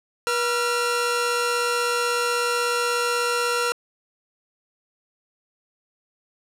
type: tone pair together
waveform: sawtooth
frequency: 482.1 / 1370 Hz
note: B4 / F6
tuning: -42 / -34 cents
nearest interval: octave + tritone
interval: 1808 cents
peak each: -20 dBFS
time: 0.27-3.72 s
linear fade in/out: 0 ms
effects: low-pass 12000 Hz 12 dB/octave